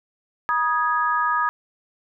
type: chord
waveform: sine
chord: G# minor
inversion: first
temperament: equal with one note detuned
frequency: 964.1 / 1244.5 / 1661.2 Hz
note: B5 / D#6 / G#6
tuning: -42 / 0 / 0 cents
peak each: -24 / -21 / -25 dBFS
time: 0.49-1.49 s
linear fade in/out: 0 ms
effects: none